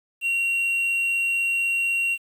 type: tone with quantisation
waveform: triangle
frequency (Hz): 2748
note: F7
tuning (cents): -29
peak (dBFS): -19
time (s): 0.21-2.18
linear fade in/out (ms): 50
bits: 8
effects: none